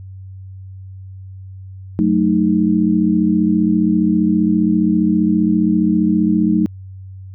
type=chord; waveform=sine; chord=D# diminished; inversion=first; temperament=equal; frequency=185 / 220 / 311.1 Hz; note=F#3 / A3 / D#4; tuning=0 / 0 / 0 cents; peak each=-16 dBFS; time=1.99-6.66 s; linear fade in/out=0 ms; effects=added 95 Hz sine -31 dBFS peak until 7.34 s